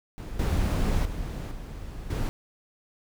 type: noise with level steps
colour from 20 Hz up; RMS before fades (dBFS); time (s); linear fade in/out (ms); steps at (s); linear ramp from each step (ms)
brown; -36 / -24 / -33 / -38 / -27; 0.18-2.29; 0; 0.39 / 1.05 / 1.51 / 2.1; 5
effects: none